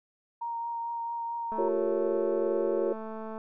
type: tone with vibrato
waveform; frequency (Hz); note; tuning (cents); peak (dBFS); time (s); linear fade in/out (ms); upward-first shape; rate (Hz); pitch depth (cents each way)
sine; 932.3; A#5; 0; -31; 0.41-1.69; 10; triangle; 4.5; 12
type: click train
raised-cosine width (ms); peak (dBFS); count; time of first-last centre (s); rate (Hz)
1; -27; 410; 1.52-3.379; 220
type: chord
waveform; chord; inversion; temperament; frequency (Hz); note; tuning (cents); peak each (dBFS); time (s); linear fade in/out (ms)
sine; G half-diminished seventh; third; equal with one note detuned; 349.2 / 392 / 462.1 / 554.4; F4 / G4 / Bb4 / Db5; 0 / 0 / -15 / 0; -31; 1.58-2.93; 5
effects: none